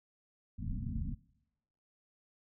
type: low-pass noise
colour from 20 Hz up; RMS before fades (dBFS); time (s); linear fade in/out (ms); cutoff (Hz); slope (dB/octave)
pink; -37; 0.58-1.15; 20; 260; 96
effects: noise-tail reverb RT60 0.9 s tail -23 dB re dry